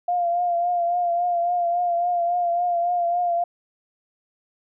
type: tone with vibrato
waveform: sine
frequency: 698.5 Hz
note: F5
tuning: in tune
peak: -19 dBFS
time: 0.08-3.44 s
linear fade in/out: 5 ms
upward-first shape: triangle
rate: 3.6 Hz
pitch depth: 43 cents each way
effects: none